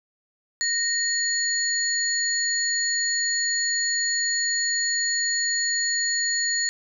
sine tone cluster, 1860 / 4352 / 6900 Hz, A#6 / C#8 / A8, -4 / -33 / -35 cents, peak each -26 dBFS, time 0.61-6.69 s, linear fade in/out 0 ms, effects none

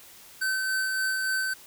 square tone with tremolo, 1535 Hz, G6, 37 cents flat, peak -25 dBFS, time 0.41-1.54 s, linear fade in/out 10 ms, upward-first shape sine, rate 3.5 Hz, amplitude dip 25%, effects white hiss -50 dBFS RMS until 1.66 s

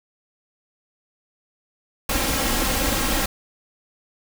pink noise with comb filter, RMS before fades -22 dBFS, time 2.09-3.26 s, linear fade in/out 5 ms, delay 3.7 ms, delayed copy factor +0.65, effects none

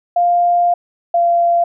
sine tone pair in turn, 700 / 688.4 Hz, F5 / F5, +4 / -25 cents, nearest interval unison, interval 29 cents, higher first, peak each -10 dBFS, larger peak neither, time 0.16-0.74 / 1.14-1.64 s, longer first, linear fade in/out 5 ms, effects none

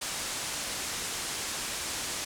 white low-pass noise, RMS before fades -35 dBFS, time 0.01-2.25 s, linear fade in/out 10 ms, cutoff 9400 Hz, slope 24 dB/octave, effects none

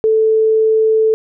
sine tone, 439.7 Hz, A4, 1 cent flat, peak -9 dBFS, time 0.04-1.14 s, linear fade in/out 0 ms, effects none

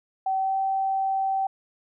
sine tone with pitch glide, 766 to 773.1 Hz, G5 to G5, -40 to -24 cents, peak -22 dBFS, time 0.26-1.47 s, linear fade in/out 5 ms, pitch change +16 cents, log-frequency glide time 0.38-0.57 s, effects none

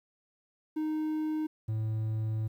triangle tone pair in turn, 310 / 109.6 Hz, D#4 / A2, -6 / -6 cents, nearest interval octave + tritone, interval 1800 cents, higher first, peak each -27 dBFS, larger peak neither, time 0.76-1.47 / 1.68-2.48 s, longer second, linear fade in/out 10 ms, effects 11-bit

